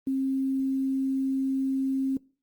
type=tone with quantisation; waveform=sine; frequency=267.3 Hz; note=C4; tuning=37 cents sharp; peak=-24 dBFS; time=0.07-2.17 s; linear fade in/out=2 ms; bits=9; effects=noise-tail reverb RT60 0.4 s tail -24 dB re dry + Opus 24 kbps